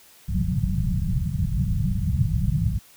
white low-pass noise, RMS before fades -23 dBFS, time 0.28-2.79 s, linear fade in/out 10 ms, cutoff 190 Hz, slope 96 dB/octave, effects white hiss -52 dBFS RMS until 2.96 s

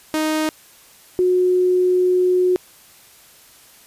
sawtooth / sine tone pair in turn, 311.1 / 364.1 Hz, D#4 / F#4, 0 / -28 cents, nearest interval minor third, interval 272 cents, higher second, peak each -14 / -13 dBFS, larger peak second, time 0.14-0.49 / 1.19-2.56 s, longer second, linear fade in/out 0 ms, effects white hiss -48 dBFS RMS until 3.86 s + resampled to 32000 Hz

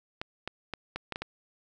clicks, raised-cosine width 0.3 ms, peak -18 dBFS, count 7, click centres 0.215 / 0.476 / 0.737 / 0.96 / 1.123 / 1.159 / 1.22 s, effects none

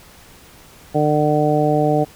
harmonic tone, 150 Hz, D3, 37 cents sharp, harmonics 1 / 2 / 3 / 4 / 5, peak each -20 / -20 / -20 / -20 / -20 dBFS, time 0.94-2.05 s, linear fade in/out 20 ms, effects pink hiss -45 dBFS RMS until 2.15 s

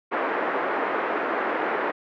pink band-pass noise, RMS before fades -26 dBFS, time 0.11-1.92 s, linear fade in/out 20 ms, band 330 to 1900 Hz, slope 24 dB/octave, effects none

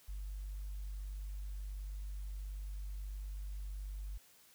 sine tone, 49.28 Hz, G1, 10 cents sharp, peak -39 dBFS, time 0.08-4.18 s, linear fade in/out 10 ms, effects tanh soft clip ceiling -36 dBFS + white hiss -64 dBFS RMS until 4.54 s

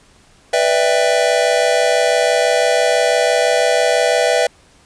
square chord, E minor seventh, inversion second, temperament just, 494.4 / 593.3 / 659.3 / 791.1 Hz, B4 / D5 / E5 / G5, +2 / +18 / 0 / +16 cents, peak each -18 / -19 / -17 / -22 dBFS, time 0.53-4.47 s, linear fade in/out 5 ms, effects pink hiss -50 dBFS RMS until 4.85 s + resampled to 22050 Hz

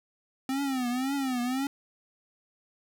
square tone with vibrato, 260.5 Hz, C4, 7 cents flat, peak -28 dBFS, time 0.49-1.67 s, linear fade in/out 2 ms, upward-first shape triangle, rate 1.9 Hz, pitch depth 150 cents each way, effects 11-bit

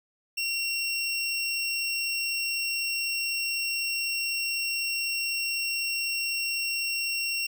25% pulse tone, 2736 Hz, F7, 36 cents flat, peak -23 dBFS, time 0.37-7.47 s, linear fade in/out 10 ms, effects none

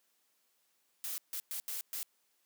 blue noise bursts at uneven times, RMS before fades -39 dBFS, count 5, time 1.04-1.18 / 1.33-1.4 / 1.51-1.6 / 1.68-1.81 / 1.93-2.03 s, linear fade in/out 0 ms, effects white hiss -75 dBFS RMS until 2.45 s + high-pass 200 Hz 12 dB/octave

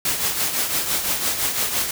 white noise with tremolo, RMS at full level -20 dBFS, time 0.05-1.91 s, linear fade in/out 2 ms, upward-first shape triangle, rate 5.9 Hz, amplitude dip 60%, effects none

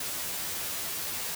white noise with comb filter, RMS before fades -34 dBFS, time 0-1.35 s, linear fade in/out 5 ms, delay 12 ms, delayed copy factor +0.95, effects none

